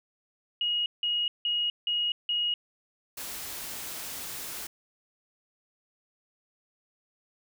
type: tone bursts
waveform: sine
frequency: 2885 Hz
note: F#7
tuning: 44 cents flat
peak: -25 dBFS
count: 5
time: 0.61-2.54 s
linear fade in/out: 2 ms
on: 250 ms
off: 170 ms
type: noise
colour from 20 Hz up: white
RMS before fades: -38 dBFS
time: 3.17-4.67 s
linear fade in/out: 5 ms
effects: none